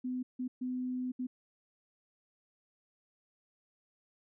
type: tone bursts at uneven times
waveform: sine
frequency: 252.7 Hz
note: B3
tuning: 40 cents sharp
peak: -33 dBFS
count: 4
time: 0.04-0.23 / 0.39-0.48 / 0.61-1.12 / 1.19-1.27 s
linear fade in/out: 10 ms
effects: none